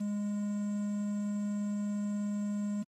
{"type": "tone with quantisation", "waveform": "triangle", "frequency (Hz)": 206, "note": "G#3", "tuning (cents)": -14, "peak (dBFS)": -29, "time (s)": [0, 2.83], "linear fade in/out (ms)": 10, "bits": 9, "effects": ["AAC 32 kbps"]}